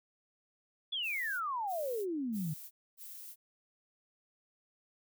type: exponential sweep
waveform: sine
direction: down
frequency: 3495 to 146.3 Hz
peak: -33 dBFS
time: 0.92-2.54 s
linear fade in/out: 10 ms
type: noise bursts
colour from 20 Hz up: violet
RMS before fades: -48 dBFS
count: 4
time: 1.02-3.36 s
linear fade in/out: 50 ms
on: 390 ms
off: 260 ms
effects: none